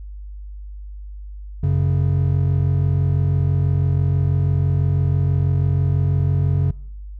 triangle tone pair together, 92.5 / 138.59 Hz, F#2 / C#3, 0 / 0 cents, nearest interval perfect fifth, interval 700 cents, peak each -16 dBFS, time 1.63-6.71 s, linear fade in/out 5 ms, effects noise-tail reverb RT60 0.8 s tail -24 dB re dry + added 50 Hz sine -31 dBFS peak until 7.19 s

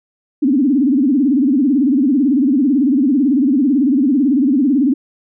sine tone with vibrato, 271 Hz, C#4, 39 cents flat, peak -10 dBFS, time 0.42-4.94 s, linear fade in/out 10 ms, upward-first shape sine, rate 18 Hz, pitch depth 200 cents each way, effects none

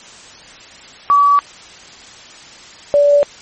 sine tone pair in turn, 1144 / 577.1 Hz, D6 / D5, -46 / -30 cents, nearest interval octave, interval 1184 cents, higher first, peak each -7 dBFS, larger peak neither, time 1.1-1.39 / 2.94-3.23 s, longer neither, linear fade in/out 0 ms, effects white hiss -38 dBFS RMS until 3.41 s + MP3 32 kbps

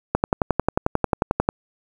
click train, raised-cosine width 1 ms, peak -3 dBFS, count 16, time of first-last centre 0.15-1.489 s, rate 11.2 Hz, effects 7-bit

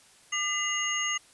sine tone cluster, 1201 / 2021 / 2844 / 6500 Hz, D6 / B6 / F7 / G#8, +38 / +39 / +31 / -38 cents, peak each -35 / -31 / -32 / -32 dBFS, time 0.32-1.18 s, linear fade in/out 10 ms, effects white hiss -57 dBFS RMS until 1.33 s + resampled to 24000 Hz

